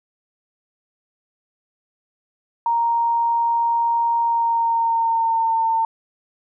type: tone with pitch glide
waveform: sine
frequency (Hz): 932.3 to 903.7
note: A#5 to A5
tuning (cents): 0 to +46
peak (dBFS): -16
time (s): 2.66-5.85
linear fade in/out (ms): 2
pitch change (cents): -54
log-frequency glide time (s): 4.21-5.59
effects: none